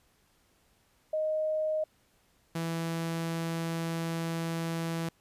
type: tone pair in turn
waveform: sine / sawtooth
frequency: 622.3 / 165.45 Hz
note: D#5 / E3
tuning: 0 / +7 cents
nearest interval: octave + major seventh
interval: 2293 cents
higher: first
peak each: -27 dBFS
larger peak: neither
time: 1.13-1.84 / 2.55-5.09 s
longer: second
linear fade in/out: 5 ms
effects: pink hiss -68 dBFS RMS until 5.2 s + resampled to 32000 Hz